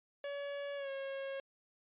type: tone with pitch glide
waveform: 45% pulse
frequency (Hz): 567 to 544.5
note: C#5 to C#5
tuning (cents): +39 to -31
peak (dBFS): -39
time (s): 0.24-1.4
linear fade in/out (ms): 2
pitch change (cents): -70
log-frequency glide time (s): 0.76-0.9
effects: resampled to 8000 Hz